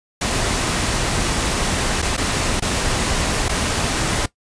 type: noise with dropouts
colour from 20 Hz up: pink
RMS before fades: -20 dBFS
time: 0.21-4.26 s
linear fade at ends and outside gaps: 5 ms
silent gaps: 2.019-2.024 / 2.167-2.176 / 2.599-2.621 / 3.484-3.492 s
effects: noise-tail reverb RT60 0.1 s tail -17 dB re dry + resampled to 22050 Hz